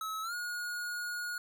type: tone with pitch glide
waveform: square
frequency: 1292 to 1441.9 Hz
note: E6 to F#6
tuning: -35 to -45 cents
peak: -36 dBFS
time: 0.01-1.38 s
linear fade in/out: 2 ms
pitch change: +190 cents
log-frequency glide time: 0.22-0.34 s
effects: none